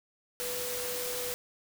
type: tone in noise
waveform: sine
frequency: 493.9 Hz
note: B4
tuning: in tune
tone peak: -37 dBFS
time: 0.4-1.34 s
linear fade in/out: 0 ms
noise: white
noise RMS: -36 dBFS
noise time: 0.4-1.34 s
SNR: -4 dB
effects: none